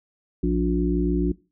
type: harmonic tone with a mistuned harmonic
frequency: 59.3 Hz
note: A#1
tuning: 30 cents sharp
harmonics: 1 / 3 / 5 / 6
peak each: -25 / -24 / -24 / -26 dBFS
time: 0.43-1.32 s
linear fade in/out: 5 ms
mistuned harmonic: 5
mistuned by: -45 cents
effects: noise-tail reverb RT60 0.3 s tail -21 dB re dry